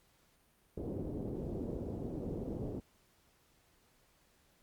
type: low-pass noise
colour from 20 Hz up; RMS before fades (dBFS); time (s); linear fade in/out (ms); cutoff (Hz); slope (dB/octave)
white; -40; 0.77-2.8; 5; 440; 24
effects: pink hiss -70 dBFS RMS until 4.62 s + Opus 48 kbps